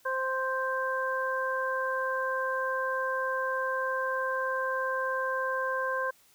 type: harmonic tone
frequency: 523.3 Hz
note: C5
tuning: in tune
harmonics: 1 / 2 / 3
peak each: -32 / -32 / -32 dBFS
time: 0.05-6.11 s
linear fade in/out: 10 ms
effects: white hiss -62 dBFS RMS until 6.34 s